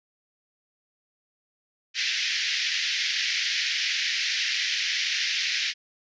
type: band-pass noise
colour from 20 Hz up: pink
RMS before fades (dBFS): -27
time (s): 1.94-5.74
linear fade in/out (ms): 50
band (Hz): 1800 to 5800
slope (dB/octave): 48
effects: resampled to 16000 Hz